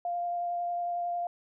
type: tone with vibrato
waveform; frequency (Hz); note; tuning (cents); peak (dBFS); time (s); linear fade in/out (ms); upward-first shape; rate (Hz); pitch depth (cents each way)
sine; 698.5; F5; 0; -29; 0.05-1.27; 2; triangle; 11; 12
effects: none